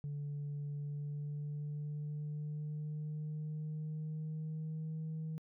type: tone with pitch glide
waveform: sine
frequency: 145 to 158.12 Hz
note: D3 to D#3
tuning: -22 to +28 cents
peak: -36 dBFS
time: 0.04-5.38 s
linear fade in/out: 0 ms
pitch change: +150 cents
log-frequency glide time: 0.76-5 s
effects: tanh soft clip ceiling -36 dBFS